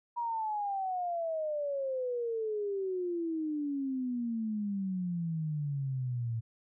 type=exponential sweep; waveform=sine; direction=down; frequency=962 to 112.2 Hz; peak=-31 dBFS; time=0.16-6.41 s; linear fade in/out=20 ms; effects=none